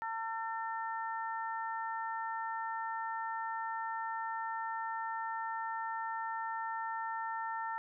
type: harmonic tone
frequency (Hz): 450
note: A4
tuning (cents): +39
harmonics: 2 / 3 / 4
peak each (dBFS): -37 / -42 / -43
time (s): 0.02-7.78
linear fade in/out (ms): 0
effects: none